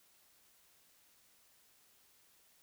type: silence
effects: white hiss -68 dBFS RMS until 2.62 s